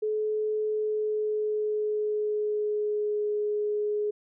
sine tone with pitch glide, 428.7 to 418.7 Hz, A4 to G#4, -45 to +14 cents, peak -25 dBFS, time 0.02-4.11 s, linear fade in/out 10 ms, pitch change -41 cents, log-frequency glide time 0.66-3.27 s, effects none

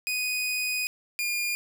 sawtooth tone pair in turn, 2489 / 2418 Hz, D#7 / D7, 0 / +50 cents, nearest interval minor second, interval 50 cents, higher first, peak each -23 dBFS, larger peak neither, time 0.07-0.87 / 1.19-1.55 s, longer first, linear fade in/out 0 ms, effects none

